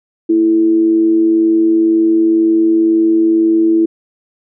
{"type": "tone with amplitude modulation", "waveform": "sine", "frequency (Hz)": 329.6, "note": "E4", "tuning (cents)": 0, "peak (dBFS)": -6, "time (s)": [0.29, 3.86], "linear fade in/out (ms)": 10, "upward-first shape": "sine", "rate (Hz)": 102, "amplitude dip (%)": 40, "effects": []}